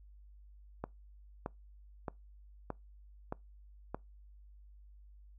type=click train; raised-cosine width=1 ms; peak=-23 dBFS; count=6; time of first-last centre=0.84-3.946 s; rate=1.61 Hz; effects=noise-tail reverb RT60 0.2 s tail -24 dB re dry + added 50 Hz sine -54 dBFS peak until 5.38 s